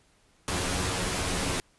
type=noise with comb filter; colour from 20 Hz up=pink; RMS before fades=-29 dBFS; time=0.48-1.6 s; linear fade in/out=0 ms; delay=11 ms; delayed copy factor=+0.6; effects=pink hiss -64 dBFS RMS until 1.78 s + resampled to 24000 Hz